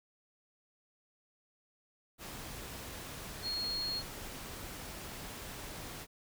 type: tone in noise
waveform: sine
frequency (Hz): 4289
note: C8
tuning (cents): +42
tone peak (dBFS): -34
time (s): 3.42-4.03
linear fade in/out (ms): 50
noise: pink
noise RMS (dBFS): -45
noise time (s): 2.18-6.07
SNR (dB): +8
effects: none

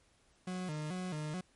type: tone with vibrato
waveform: 40% pulse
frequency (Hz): 167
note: E3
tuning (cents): +23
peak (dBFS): -36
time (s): 0.47-1.41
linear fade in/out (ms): 5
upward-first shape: square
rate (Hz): 2.3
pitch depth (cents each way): 160
effects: pink hiss -69 dBFS RMS until 1.55 s + MP3 48 kbps

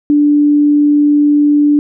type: tone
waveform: sine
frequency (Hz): 293.2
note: D4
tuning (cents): -3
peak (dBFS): -6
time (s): 0.1-1.79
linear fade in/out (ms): 0
effects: none

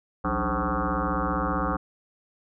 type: tone with frequency modulation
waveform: sine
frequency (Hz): 523.3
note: C5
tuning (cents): 0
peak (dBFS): -23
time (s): 0.24-1.77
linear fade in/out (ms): 10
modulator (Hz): 118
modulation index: 7.1
effects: none

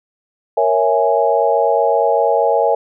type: chord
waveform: sine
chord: A# half-diminished seventh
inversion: none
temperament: equal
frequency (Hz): 466.2 / 554.4 / 659.3 / 830.6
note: A#4 / C#5 / E5 / G#5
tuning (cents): 0 / 0 / 0 / 0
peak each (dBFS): -17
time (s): 0.57-2.75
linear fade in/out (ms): 5
effects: none

